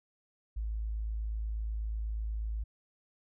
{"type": "tone", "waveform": "sine", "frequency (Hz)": 54.1, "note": "A1", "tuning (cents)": -29, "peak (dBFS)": -32, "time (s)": [0.56, 2.64], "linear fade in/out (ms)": 10, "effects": []}